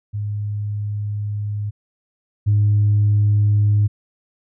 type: tone pair in turn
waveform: sine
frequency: 103.83 / 103.83 Hz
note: G#2 / G#2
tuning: 0 / 0 cents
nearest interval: unison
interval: 0 cents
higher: neither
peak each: -21 / -11 dBFS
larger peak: second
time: 0.13-1.71 / 2.46-3.88 s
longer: first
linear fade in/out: 20 ms
effects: tanh soft clip ceiling -9 dBFS